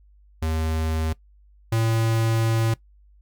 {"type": "tone pair in turn", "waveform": "square", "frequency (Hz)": [79.7, 113.07], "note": ["D#2", "A2"], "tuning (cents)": [42, 48], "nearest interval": "tritone", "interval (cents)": 606, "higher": "second", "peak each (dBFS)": [-23, -20], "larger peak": "second", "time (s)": [[0.42, 1.13], [1.72, 2.74]], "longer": "second", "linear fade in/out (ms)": 5, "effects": ["noise-tail reverb RT60 0.1 s tail -19 dB re dry", "added 50 Hz sine -51 dBFS peak until 3.21 s"]}